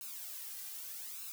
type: noise with flanger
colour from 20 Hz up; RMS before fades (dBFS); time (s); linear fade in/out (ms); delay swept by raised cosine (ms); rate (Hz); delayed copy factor
blue; -45; 0.01-1.32; 0; 0.75 to 2.55; 0.82; +0.75
effects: none